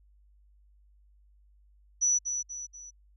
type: tone with echo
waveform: sine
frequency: 5920 Hz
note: F#8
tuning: in tune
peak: -22 dBFS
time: 2.01-2.19 s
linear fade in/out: 20 ms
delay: 240 ms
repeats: 3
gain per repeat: -7 dB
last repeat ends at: 2.91 s
effects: added 50 Hz sine -58 dBFS peak until 3.16 s